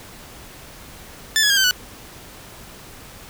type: tone with pitch steps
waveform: 15% pulse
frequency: 1758 / 1684.4 / 1614 / 1546.4 / 1481.7 Hz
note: A6 / G#6 / G#6 / G6 / F#6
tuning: -2 / +24 / -50 / -24 / +2 cents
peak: -8 dBFS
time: 1.36-1.71 s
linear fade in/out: 0 ms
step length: 70 ms
effects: pink hiss -41 dBFS RMS until 3.29 s